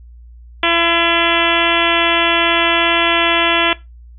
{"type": "harmonic tone", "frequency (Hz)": 337.6, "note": "E4", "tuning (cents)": 41, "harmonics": [1, 2, 3, 4, 5, 6, 7, 8, 9, 10], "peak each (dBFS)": [-21, -21, -21, -21, -21, -21, -21, -21, -21, -21], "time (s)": [0.63, 3.73], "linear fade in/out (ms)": 2, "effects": ["noise-tail reverb RT60 0.2 s tail -18 dB re dry", "added 59 Hz sine -36 dBFS peak until 4.18 s"]}